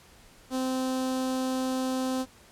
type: tone with notch filter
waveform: sawtooth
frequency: 259.2 Hz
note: C4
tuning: 16 cents flat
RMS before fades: -29 dBFS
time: 0.5-2.26 s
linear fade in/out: 50 ms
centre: 2100 Hz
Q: 1.1
effects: pink hiss -55 dBFS RMS until 2.51 s + low-pass 12000 Hz 12 dB/octave